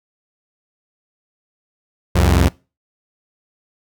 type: tone pair together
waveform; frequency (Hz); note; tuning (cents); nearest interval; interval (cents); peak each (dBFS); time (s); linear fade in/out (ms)
sawtooth; 66.4 / 88.97; C2 / F2; +26 / +33; perfect fourth; 507; -10; 2.15-2.49; 10
effects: noise-tail reverb RT60 0.3 s tail -23 dB re dry